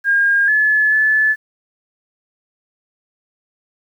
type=tone with pitch steps; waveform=sine; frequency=1617 / 1719 / 1733 Hz; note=G#6 / A6 / A6; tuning=-47 / -41 / -27 cents; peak=-11 dBFS; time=0.04-1.36 s; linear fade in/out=50 ms; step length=440 ms; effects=8-bit